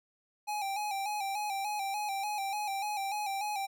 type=tone with vibrato; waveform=square; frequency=811 Hz; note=G#5; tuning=41 cents flat; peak=-33 dBFS; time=0.47-3.67 s; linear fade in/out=20 ms; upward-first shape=square; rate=3.4 Hz; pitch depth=59 cents each way; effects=none